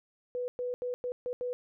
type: tone bursts at uneven times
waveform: sine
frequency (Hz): 493.9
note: B4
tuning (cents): 0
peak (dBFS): -31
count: 6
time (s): 0.35-0.48 / 0.59-0.74 / 0.82-0.94 / 1.04-1.12 / 1.26-1.33 / 1.41-1.53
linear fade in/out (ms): 0
effects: none